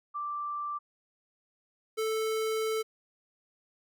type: tone pair in turn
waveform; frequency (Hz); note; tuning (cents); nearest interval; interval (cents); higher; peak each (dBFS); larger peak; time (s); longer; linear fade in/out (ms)
sine / square; 1174.7 / 440; D6 / A4; 0 / 0; octave + perfect fourth; 1700; first; -32 / -29; second; 0.14-0.79 / 1.97-2.83; second; 20
effects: none